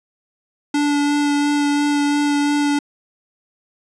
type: tone with vibrato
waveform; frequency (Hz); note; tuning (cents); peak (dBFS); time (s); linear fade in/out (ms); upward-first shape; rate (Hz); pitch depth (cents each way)
square; 290; D4; -22; -16; 0.74-2.79; 5; sine; 2.9; 11
effects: resampled to 22050 Hz